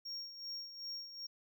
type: tone with tremolo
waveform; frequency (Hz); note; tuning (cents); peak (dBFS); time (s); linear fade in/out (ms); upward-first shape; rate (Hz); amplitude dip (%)
triangle; 5560; F8; -9; -39; 0.05-1.27; 10; sine; 2.6; 65
effects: none